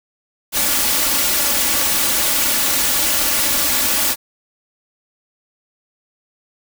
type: noise with comb filter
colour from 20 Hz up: white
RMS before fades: -17 dBFS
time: 0.52-4.16 s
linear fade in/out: 50 ms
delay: 3.5 ms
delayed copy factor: +0.6
effects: none

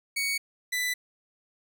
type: tone pair in turn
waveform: sawtooth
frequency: 2234 / 1990.3 Hz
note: C#7 / B6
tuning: +13 / +13 cents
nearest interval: major second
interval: 200 cents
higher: first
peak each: -23 dBFS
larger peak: neither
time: 0.16-0.38 / 0.72-0.94 s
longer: neither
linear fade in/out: 10 ms
effects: none

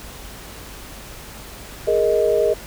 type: chord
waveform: sine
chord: Ab suspended second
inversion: none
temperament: equal with one note detuned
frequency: 415.3 / 466.2 / 624.4 Hz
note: Ab4 / Bb4 / Eb5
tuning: 0 / 0 / +6 cents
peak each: -19 dBFS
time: 1.87-2.54 s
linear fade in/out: 10 ms
effects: added 50 Hz sine -42 dBFS peak until 2.66 s + pink hiss -38 dBFS RMS until 2.66 s

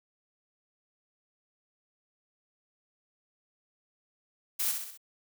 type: noise with echo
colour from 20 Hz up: blue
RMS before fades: -30 dBFS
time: 4.59-4.72 s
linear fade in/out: 10 ms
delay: 64 ms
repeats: 4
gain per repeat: -5 dB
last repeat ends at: 4.976 s
effects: none

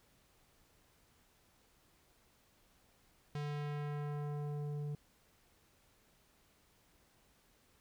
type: tone with low-pass filter sweep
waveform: square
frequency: 146.83 Hz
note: D3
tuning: in tune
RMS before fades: -40 dBFS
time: 3.35-4.95 s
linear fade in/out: 2 ms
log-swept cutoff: 5100 to 340 Hz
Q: 0.8
effects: pink hiss -70 dBFS RMS until 7.8 s

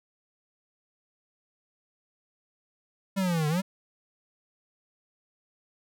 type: linear two-way sweep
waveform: square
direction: down then up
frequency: 198.5 to 146.83 to 198.5 Hz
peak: -25 dBFS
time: 3.16-3.62 s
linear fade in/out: 20 ms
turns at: 3.48 s
effects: none

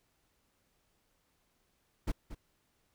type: noise with echo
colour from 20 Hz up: brown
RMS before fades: -31 dBFS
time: 2.07-2.12 s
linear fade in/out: 10 ms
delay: 230 ms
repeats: 1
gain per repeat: -12 dB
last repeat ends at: 2.35 s
effects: pink hiss -75 dBFS RMS until 2.94 s

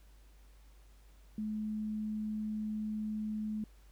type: tone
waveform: sine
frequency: 214.3 Hz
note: A3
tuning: 45 cents flat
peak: -34 dBFS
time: 1.38-3.64 s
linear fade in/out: 2 ms
effects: added 50 Hz sine -56 dBFS peak until 3.91 s + pink hiss -68 dBFS RMS until 3.91 s

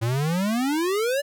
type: exponential sweep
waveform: square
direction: up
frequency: 110 to 587.3 Hz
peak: -22 dBFS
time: 0.01-1.22 s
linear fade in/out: 20 ms
effects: none

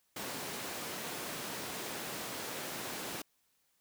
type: high-pass noise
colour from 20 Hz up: pink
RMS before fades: -41 dBFS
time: 0.16-3.22 s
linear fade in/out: 5 ms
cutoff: 210 Hz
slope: 12 dB/octave
effects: white hiss -75 dBFS RMS until 3.8 s

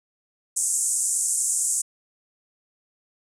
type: band-pass noise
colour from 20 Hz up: pink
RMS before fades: -24 dBFS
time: 0.56-1.82 s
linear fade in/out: 10 ms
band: 7000 to 9600 Hz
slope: 48 dB/octave
effects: none

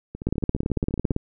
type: two click trains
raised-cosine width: 3 ms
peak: -21 / -9 dBFS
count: 15 / 17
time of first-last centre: 0.15-1.116 / 0.27-1.164 s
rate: 14.5 / 17.9 Hz
effects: none

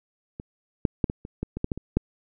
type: clicks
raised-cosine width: 3 ms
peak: -22 / -7 / -7 / -15 / -24 / -15 / -18 / -11 / -13 / -21 / -7 dBFS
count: 11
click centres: 0.399 / 0.852 / 1.042 / 1.099 / 1.251 / 1.43 / 1.57 / 1.644 / 1.718 / 1.776 / 1.97 s
effects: none

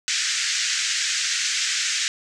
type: band-pass noise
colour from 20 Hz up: white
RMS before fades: -24 dBFS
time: 0.08-2.08 s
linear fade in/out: 0 ms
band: 1500 to 7400 Hz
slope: 48 dB/octave
effects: none

